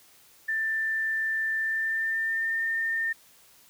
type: tone with pitch glide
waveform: sine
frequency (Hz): 1777 to 1813.3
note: A6 to A#6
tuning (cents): +17 to -48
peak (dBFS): -25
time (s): 0.48-3.13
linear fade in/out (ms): 10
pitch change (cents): +35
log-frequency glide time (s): 1.58-2.62
effects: white hiss -57 dBFS RMS until 3.69 s

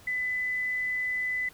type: tone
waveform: sine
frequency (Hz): 2003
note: B6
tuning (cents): +24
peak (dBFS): -27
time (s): 0.07-1.49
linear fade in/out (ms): 5
effects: pink hiss -54 dBFS RMS until 1.53 s

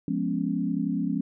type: chord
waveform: sine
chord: C# dominant seventh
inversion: first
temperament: equal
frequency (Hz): 174.61 / 207.7 / 246.9 / 277.2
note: E#3 / G#3 / B3 / C#4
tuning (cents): 0 / 0 / 0 / 0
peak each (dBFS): -30 / -30 / -31 / -29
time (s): 0.08-1.21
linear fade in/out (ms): 2
effects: none

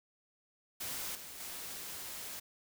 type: noise with level steps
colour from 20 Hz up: white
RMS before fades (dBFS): -40 / -48 / -44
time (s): 0.8-2.4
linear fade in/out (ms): 10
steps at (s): 1.15 / 1.4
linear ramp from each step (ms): 2
effects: none

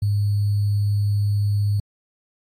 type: tone with sample-and-hold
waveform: sine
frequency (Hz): 102.4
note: G#2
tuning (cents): -24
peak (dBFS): -17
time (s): 0.02-1.8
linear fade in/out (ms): 5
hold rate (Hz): 4410
effects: AAC 48 kbps

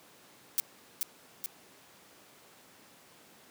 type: noise with echo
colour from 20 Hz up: blue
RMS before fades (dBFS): -27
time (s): 0.58-0.6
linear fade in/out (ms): 0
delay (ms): 430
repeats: 2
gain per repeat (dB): -4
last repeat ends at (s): 1.46
effects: pink hiss -57 dBFS RMS until 3.5 s + high-pass 200 Hz 12 dB/octave

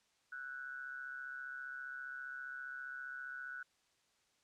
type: tone with amplitude modulation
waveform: sine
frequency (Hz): 1480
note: F#6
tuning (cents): 0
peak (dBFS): -40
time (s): 0.32-3.63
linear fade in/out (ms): 5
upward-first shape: sine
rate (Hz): 135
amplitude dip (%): 70
effects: white hiss -75 dBFS RMS until 4.43 s + low-pass 7000 Hz 12 dB/octave

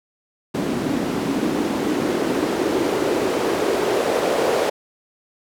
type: noise with band-pass filter sweep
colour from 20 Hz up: white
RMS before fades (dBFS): -21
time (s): 0.54-4.7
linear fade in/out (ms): 10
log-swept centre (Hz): 240 to 500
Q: 2.6
effects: none

